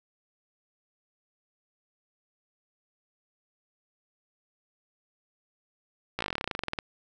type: slowing click train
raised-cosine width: 0.3 ms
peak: -14 dBFS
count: 20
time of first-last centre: 6.19-6.788 s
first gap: 16 ms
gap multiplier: 1.07
effects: none